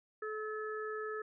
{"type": "harmonic tone", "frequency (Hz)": 431, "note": "A4", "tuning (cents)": -36, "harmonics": [1, 3, 4], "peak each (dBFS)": [-39, -43, -45], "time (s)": [0.22, 1.22], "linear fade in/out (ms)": 5, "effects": []}